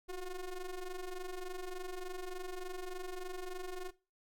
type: ring-modulated tone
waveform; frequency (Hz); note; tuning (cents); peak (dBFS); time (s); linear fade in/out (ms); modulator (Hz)
square; 179.3; F3; +46; -37; 0.08-3.91; 20; 191
effects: noise-tail reverb RT60 0.3 s tail -19 dB re dry